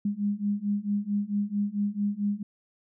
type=beating tone pair; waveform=sine; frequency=202 / 206.5 Hz; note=G#3 / G#3; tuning=-48 / -10 cents; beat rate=4.5 Hz; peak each=-29 / -28 dBFS; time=0.05-2.43 s; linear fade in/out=5 ms; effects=none